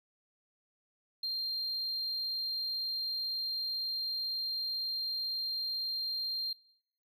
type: tone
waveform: triangle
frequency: 4186 Hz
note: C8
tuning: in tune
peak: -30 dBFS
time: 1.23-6.53 s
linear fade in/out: 5 ms
effects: noise-tail reverb RT60 0.8 s tail -25 dB re dry + tanh soft clip ceiling -29 dBFS